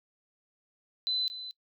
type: tone with echo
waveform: sine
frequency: 4023 Hz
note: B7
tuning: 31 cents sharp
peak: -27 dBFS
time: 1.07-1.28 s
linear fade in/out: 0 ms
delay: 230 ms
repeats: 1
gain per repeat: -11 dB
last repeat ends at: 1.51 s
effects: noise-tail reverb RT60 0.1 s tail -23 dB re dry